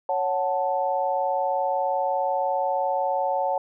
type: chord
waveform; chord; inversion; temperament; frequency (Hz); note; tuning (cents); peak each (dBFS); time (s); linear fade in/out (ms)
sine; F# minor; second; equal; 554.4 / 740 / 880; C#5 / F#5 / A5; 0 / 0 / 0; -26; 0.09-3.58; 2
effects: none